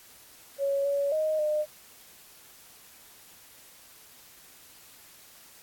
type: tone with pitch steps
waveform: sine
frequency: 556 / 564 / 623 / 606 Hz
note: C#5 / C#5 / D#5 / D#5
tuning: +5 / +30 / +2 / -46 cents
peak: -24 dBFS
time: 0.58-1.66 s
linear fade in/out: 50 ms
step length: 270 ms
effects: white hiss -53 dBFS RMS until 5.62 s + AAC 64 kbps